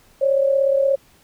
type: tone pair together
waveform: sine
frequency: 544.1 / 581 Hz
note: C#5 / D5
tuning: -32 / -19 cents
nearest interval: minor second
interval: 113 cents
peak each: -15 / -22 dBFS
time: 0.21-0.96 s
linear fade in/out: 10 ms
effects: pink hiss -54 dBFS RMS until 1.23 s

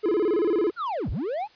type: tone with vibrato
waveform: triangle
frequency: 380 Hz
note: F#4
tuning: 46 cents sharp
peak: -18 dBFS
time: 0.03-0.71 s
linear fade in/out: 20 ms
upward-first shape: square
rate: 18 Hz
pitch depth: 200 cents each way
type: linear two-way sweep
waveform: triangle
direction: down then up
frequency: 1480 to 36.71 to 891 Hz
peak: -24 dBFS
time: 0.76-1.48 s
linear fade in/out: 50 ms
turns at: 1.1 s
effects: white hiss -56 dBFS RMS until 1.55 s + resampled to 11025 Hz

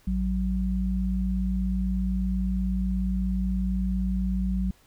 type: tone pair together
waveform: sine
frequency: 55.93 / 187.8 Hz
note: A1 / F#3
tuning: +29 / +26 cents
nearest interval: octave + major sixth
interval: 2097 cents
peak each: -26 dBFS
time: 0.07-4.71 s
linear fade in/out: 5 ms
effects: pink hiss -60 dBFS RMS until 4.86 s

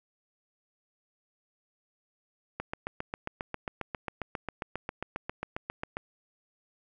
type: click train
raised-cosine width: 0.5 ms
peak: -18 dBFS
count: 26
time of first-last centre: 2.6-5.969 s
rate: 7.42 Hz
effects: none

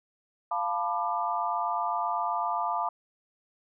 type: chord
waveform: sine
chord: B half-diminished seventh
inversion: second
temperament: equal with one note detuned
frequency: 698.5 / 880 / 987.8 / 1190.4 Hz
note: F5 / A5 / B5 / D6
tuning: 0 / 0 / 0 / +23 cents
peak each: -32 dBFS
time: 0.51-2.89 s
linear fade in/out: 5 ms
effects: none

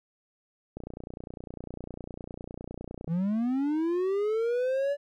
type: click train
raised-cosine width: 2 ms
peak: -25 dBFS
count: 70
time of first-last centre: 0.77-3.078 s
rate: 29.9 Hz
type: linear sweep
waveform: triangle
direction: up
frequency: 156.6 to 579 Hz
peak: -23 dBFS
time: 3.07-4.97 s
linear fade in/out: 50 ms
effects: none

